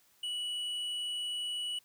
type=tone with hard clipping; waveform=triangle; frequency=2943 Hz; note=F#7; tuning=10 cents flat; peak=-35 dBFS; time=0.23-1.79 s; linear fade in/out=5 ms; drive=8 dB; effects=white hiss -67 dBFS RMS until 1.84 s